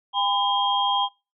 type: tone cluster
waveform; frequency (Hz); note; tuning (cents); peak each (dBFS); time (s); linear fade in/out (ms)
sine; 804 / 1009 / 3226; G5 / B5 / G7; +44 / +37 / +49; -24; 0.13-1.09; 50
effects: noise-tail reverb RT60 0.3 s tail -26 dB re dry